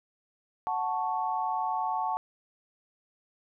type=chord; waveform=sine; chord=F# minor; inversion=none; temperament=equal; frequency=740 / 880 / 1108.7 Hz; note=F#5 / A5 / C#6; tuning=0 / 0 / 0 cents; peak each=-32 / -30 / -34 dBFS; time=0.67-2.17 s; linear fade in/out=0 ms; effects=none

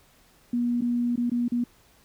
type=tone with dropouts; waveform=sine; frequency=240.6 Hz; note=B3; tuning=45 cents flat; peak=-22 dBFS; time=0.53-1.64 s; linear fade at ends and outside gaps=5 ms; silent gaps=0.81-0.819 / 1.159-1.176 / 1.298-1.316 / 1.482-1.519 s; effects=pink hiss -59 dBFS RMS until 2.04 s

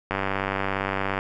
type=click train; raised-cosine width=0.5 ms; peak=-10 dBFS; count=106; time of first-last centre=0.11-1.189 s; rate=97.3 Hz; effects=none

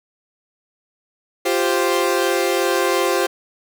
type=chord; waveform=sawtooth; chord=F suspended second; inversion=none; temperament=equal; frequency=349.2 / 392 / 523.3 Hz; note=F4 / G4 / C5; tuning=0 / 0 / 0 cents; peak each=-17 dBFS; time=1.45-3.27 s; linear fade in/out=10 ms; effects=none

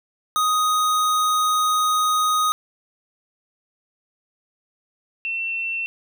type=tone pair in turn; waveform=square / sine; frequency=1248 / 2698 Hz; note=D#6 / E7; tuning=+5 / +40 cents; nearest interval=octave + minor second; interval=1335 cents; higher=second; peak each=-18 / -23 dBFS; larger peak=first; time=0.36-2.52 / 5.25-5.86 s; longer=first; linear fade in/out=0 ms; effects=none

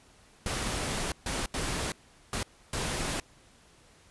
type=noise bursts at uneven times; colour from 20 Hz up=pink; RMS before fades=-32 dBFS; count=5; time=0.46-1.12 / 1.26-1.46 / 1.54-1.92 / 2.33-2.43 / 2.73-3.2 s; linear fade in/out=2 ms; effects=pink hiss -59 dBFS RMS until 4.1 s + resampled to 24000 Hz

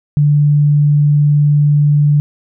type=tone; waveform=sine; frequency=146.83 Hz; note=D3; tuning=in tune; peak=-7 dBFS; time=0.17-2.2 s; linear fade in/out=0 ms; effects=none

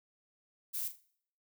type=noise with echo; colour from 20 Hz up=violet; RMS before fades=-37 dBFS; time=0.73-0.89 s; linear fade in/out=20 ms; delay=39 ms; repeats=3; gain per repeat=-10 dB; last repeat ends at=1.007 s; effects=noise-tail reverb RT60 0.6 s tail -20 dB re dry

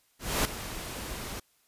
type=noise with ADSR envelope; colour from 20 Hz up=pink; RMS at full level=-25 dBFS; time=0.19-1.4 s; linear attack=260 ms; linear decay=5 ms; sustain=-13 dB; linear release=8 ms; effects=white hiss -68 dBFS RMS until 1.67 s + resampled to 32000 Hz

